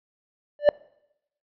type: tone with exponential growth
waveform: triangle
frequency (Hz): 587.3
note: D5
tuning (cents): 0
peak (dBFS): -6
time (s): 0.59-0.69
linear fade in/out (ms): 1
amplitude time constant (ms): 21
effects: noise-tail reverb RT60 0.8 s tail -24 dB re dry + resampled to 11025 Hz